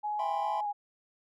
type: tone with vibrato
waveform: sine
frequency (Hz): 830.6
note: G#5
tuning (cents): 0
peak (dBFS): -30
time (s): 0.03-0.73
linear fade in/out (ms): 20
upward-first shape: square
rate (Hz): 2.4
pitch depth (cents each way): 19
type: chord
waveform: triangle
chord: C major seventh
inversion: first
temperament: equal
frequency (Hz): 659.3 / 784 / 987.8 / 1046.5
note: E5 / G5 / B5 / C6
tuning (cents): 0 / 0 / 0 / 0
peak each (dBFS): -37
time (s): 0.19-0.61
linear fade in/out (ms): 5
effects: none